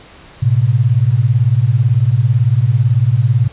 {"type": "beating tone pair", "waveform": "sine", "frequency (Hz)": [110.4, 128.4], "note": ["A2", "C3"], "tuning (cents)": [6, -32], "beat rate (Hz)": 18, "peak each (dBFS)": -12, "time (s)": [0.42, 3.48], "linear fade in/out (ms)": 10, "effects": ["pink hiss -40 dBFS RMS until 3.52 s", "resampled to 8000 Hz"]}